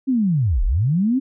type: linear two-way sweep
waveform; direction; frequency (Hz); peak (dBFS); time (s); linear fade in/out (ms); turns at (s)
sine; down then up; 275.6 to 30.37 to 275.6; -15; 0.07-1.2; 20; 0.64
effects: none